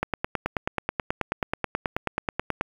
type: click train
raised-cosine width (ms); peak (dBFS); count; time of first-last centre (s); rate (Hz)
0.5; -9; 25; 0.03-2.611; 9.3
effects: 7-bit